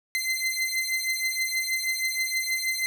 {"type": "beating tone pair", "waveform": "sawtooth", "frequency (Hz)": [2064, 2070.3], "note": ["C7", "C7"], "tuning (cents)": [-24, -19], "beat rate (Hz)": 6.3, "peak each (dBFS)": -25, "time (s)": [0.15, 2.86], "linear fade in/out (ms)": 0, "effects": []}